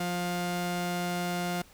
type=tone pair together; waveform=sawtooth; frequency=176.45 / 352.9 Hz; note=F3 / F4; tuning=+18 / +18 cents; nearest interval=octave; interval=1200 cents; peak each=-27 dBFS; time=0-1.62 s; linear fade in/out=5 ms; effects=pink hiss -56 dBFS RMS until 1.73 s